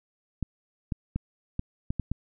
clicks, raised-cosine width 5 ms, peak -16 dBFS, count 7, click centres 0.427 / 0.922 / 1.16 / 1.594 / 1.905 / 1.997 / 2.116 s, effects none

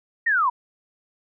sine linear sweep, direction down, 1900 to 928 Hz, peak -17 dBFS, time 0.26-0.5 s, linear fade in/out 10 ms, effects none

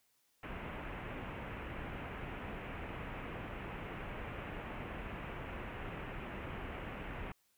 pink low-pass noise, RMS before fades -44 dBFS, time 0.43-7.32 s, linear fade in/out 2 ms, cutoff 2800 Hz, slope 48 dB/octave, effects white hiss -75 dBFS RMS until 7.57 s

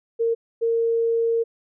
sine tone pair in turn, 460 / 460 Hz, A#4 / A#4, -23 / -23 cents, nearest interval unison, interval 0 cents, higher neither, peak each -18 dBFS, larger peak neither, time 0.19-0.35 / 0.61-1.44 s, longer second, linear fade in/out 20 ms, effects none

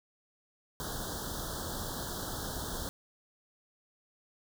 pink band-stop noise, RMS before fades -38 dBFS, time 0.8-2.89 s, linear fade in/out 0 ms, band 1700 to 3200 Hz, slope 96 dB/octave, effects none

